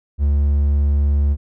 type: tone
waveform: triangle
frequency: 71.7 Hz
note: D2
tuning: 41 cents flat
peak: -11 dBFS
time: 0.18-1.37 s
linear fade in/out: 50 ms
effects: none